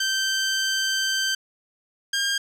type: tone pair in turn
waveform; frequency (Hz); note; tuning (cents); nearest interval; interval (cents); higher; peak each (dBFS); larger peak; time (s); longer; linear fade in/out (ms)
15% pulse; 1556 / 1608.1; G6 / G6; -13 / +44; minor second; 57; second; -15; neither; 0-1.35 / 2.13-2.38; first; 5
effects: low-pass 11000 Hz 12 dB/octave